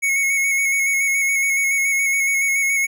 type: tone with vibrato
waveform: square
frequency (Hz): 2200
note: C#7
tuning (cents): -14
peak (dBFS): -17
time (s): 0.02-2.87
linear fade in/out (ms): 20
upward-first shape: square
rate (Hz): 7.1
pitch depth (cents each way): 23
effects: none